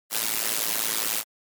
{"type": "noise with amplitude modulation", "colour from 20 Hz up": "white", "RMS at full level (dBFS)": -22, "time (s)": [0.1, 1.24], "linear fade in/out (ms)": 50, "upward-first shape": "sine", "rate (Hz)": 110, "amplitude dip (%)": 100, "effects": ["high-pass 200 Hz 12 dB/octave", "MP3 96 kbps"]}